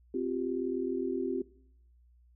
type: chord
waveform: sine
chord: C suspended fourth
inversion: none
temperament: equal with one note detuned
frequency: 261.6 / 349.2 / 388.6 Hz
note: C4 / F4 / G4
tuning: 0 / 0 / -15 cents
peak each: -34 dBFS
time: 0.14-1.42 s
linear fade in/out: 5 ms
effects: noise-tail reverb RT60 0.7 s tail -19 dB re dry + added 60 Hz sine -59 dBFS peak until 2.35 s